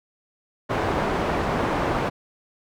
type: low-pass noise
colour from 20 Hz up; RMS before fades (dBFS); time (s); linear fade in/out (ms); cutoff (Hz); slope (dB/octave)
white; -24; 0.69-2.1; 20; 940; 12
effects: none